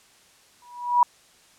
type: tone with exponential growth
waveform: sine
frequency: 971 Hz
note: B5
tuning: 30 cents flat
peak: -11 dBFS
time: 0.62-1.03 s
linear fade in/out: 2 ms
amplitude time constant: 87 ms
effects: white hiss -56 dBFS RMS until 1.58 s + low-pass 9000 Hz 12 dB/octave